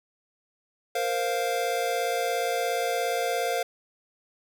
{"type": "chord", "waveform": "square", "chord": "Bb suspended second", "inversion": "none", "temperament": "equal", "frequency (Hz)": [466.2, 523.3, 698.5], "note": ["Bb4", "C5", "F5"], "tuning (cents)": [0, 0, 0], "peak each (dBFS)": [-31, -31, -29], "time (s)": [0.95, 3.63], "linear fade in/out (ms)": 5, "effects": []}